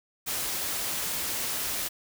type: noise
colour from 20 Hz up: white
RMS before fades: -31 dBFS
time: 0.26-1.89 s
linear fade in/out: 20 ms
effects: none